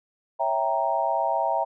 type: chord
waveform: sine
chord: C# diminished seventh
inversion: none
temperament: equal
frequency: 554.4 / 659.3 / 784 / 932.3 Hz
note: C#5 / E5 / G5 / Bb5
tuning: 0 / 0 / 0 / 0 cents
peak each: -31 / -26 / -27 / -26 dBFS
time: 0.39-1.65 s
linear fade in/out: 20 ms
effects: none